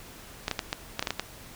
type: clicks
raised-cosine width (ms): 0.2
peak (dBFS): -10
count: 9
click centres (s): 0.481 / 0.513 / 0.592 / 0.729 / 0.994 / 1.026 / 1.072 / 1.106 / 1.196
effects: pink hiss -47 dBFS RMS until 1.55 s